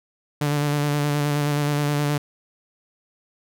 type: tone with vibrato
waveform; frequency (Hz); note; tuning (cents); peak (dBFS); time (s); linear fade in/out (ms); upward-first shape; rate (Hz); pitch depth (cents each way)
sawtooth; 146.2; D3; -7; -16; 0.41-2.18; 5; square; 9.5; 19
effects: none